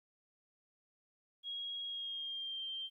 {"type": "tone with pitch glide", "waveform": "sine", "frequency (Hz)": [3294, 3154], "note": ["G#7", "G7"], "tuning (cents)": [-15, 10], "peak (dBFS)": -39, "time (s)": [1.43, 2.9], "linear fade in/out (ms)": 50, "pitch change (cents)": -75, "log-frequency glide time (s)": [1.84, 2.64], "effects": ["13-bit"]}